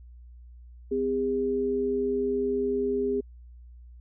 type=tone pair together; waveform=sine; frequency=255.6 / 405.7 Hz; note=C4 / G#4; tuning=-40 / -41 cents; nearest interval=minor sixth; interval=799 cents; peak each=-30 / -25 dBFS; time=0.91-3.21 s; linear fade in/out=10 ms; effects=added 60 Hz sine -45 dBFS peak until 4 s